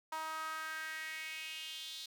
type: tone with high-pass filter sweep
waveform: sawtooth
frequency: 316.2 Hz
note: D#4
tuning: 28 cents sharp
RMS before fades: -43 dBFS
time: 0.12-2.06 s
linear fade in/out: 5 ms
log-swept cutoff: 990 to 3900 Hz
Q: 4.3
effects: none